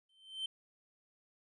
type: tone with exponential growth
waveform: triangle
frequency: 3101 Hz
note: G7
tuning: 19 cents flat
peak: -32 dBFS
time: 0.09-0.46 s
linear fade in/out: 5 ms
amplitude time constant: 79 ms
effects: resampled to 24000 Hz